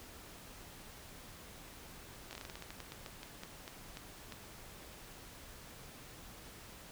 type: slowing click train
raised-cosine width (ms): 0.2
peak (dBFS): -28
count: 18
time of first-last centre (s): 2.31-4.323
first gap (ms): 19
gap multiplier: 1.2
effects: pink hiss -53 dBFS RMS until 6.91 s